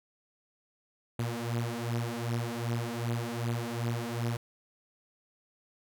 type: beating tone pair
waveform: sawtooth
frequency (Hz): 116.54 / 119.14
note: A#2 / A#2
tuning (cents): 0 / +38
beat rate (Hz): 2.6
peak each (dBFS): -30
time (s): 1.19-4.37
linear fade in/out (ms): 5
effects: none